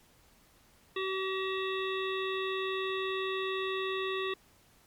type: harmonic tone with a mistuned harmonic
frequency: 381.1 Hz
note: G4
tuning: 49 cents flat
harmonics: 1 / 3 / 5 / 7 / 9 / 10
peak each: -33 / -38 / -40 / -41 / -43 / -43 dBFS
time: 0.96-4.34 s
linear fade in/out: 5 ms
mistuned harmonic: 10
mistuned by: -22 cents
effects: pink hiss -63 dBFS RMS until 4.86 s + MP3 96 kbps